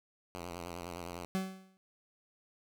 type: tone with vibrato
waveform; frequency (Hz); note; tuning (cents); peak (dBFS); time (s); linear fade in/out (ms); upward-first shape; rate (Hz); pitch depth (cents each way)
5% pulse; 86.9; F2; -8; -30; 0.35-1.25; 0; sine; 9.8; 75
type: tone with exponential decay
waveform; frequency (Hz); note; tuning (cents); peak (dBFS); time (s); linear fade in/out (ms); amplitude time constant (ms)
40% pulse; 189.3; F#3; +40; -28; 1.35-1.77; 0; 91
effects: none